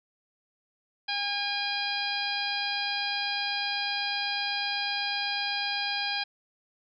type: harmonic tone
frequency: 812 Hz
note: G#5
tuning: 39 cents flat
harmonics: 1 / 2 / 3 / 4 / 5 / 6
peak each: -35 / -35 / -35 / -35 / -35 / -35 dBFS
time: 1.08-6.24 s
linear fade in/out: 10 ms
effects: none